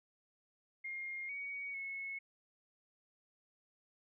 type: tone with pitch steps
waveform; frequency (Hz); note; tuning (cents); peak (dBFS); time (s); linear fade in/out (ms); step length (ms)
sine; 2127 / 2246 / 2191; C7 / C#7 / C#7; +28 / +22 / -21; -40; 0.84-2.19; 10; 450
effects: none